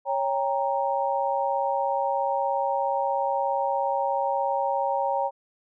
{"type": "chord", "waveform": "sine", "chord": "G diminished", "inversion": "second", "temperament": "equal with one note detuned", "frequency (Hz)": [554.4, 795.4, 932.3], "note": ["Db5", "G5", "Bb5"], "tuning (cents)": [0, 25, 0], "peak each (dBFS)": -27, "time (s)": [0.05, 5.31], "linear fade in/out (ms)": 50, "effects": []}